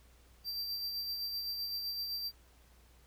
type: tone with tremolo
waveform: square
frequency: 4699 Hz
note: D8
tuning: in tune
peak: -35 dBFS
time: 0.44-2.32 s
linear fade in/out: 50 ms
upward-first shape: sine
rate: 7.8 Hz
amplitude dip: 35%
effects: added 60 Hz sine -61 dBFS peak until 3.06 s + pink hiss -66 dBFS RMS until 3.06 s